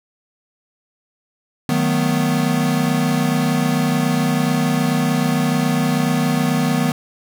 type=chord; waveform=square; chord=B dominant seventh; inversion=first; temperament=equal; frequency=155.56 / 185 / 220 / 246.9 Hz; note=D#3 / F#3 / A3 / B3; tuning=0 / 0 / 0 / 0 cents; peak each=-21 / -24 / -25 / -20 dBFS; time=1.69-6.92 s; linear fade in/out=2 ms; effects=none